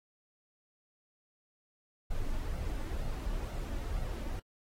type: noise with flanger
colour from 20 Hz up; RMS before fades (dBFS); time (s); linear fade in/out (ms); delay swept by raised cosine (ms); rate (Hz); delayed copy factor
brown; -35; 2.1-4.4; 10; 1.4 to 3.5; 2.1; +0.5
effects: AAC 48 kbps